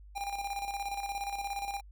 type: tone with tremolo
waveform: square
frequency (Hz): 801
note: G5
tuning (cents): +37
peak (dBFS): -33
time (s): 0.15-1.81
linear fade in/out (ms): 20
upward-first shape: square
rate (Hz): 17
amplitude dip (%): 55
effects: added 50 Hz sine -49 dBFS peak until 1.91 s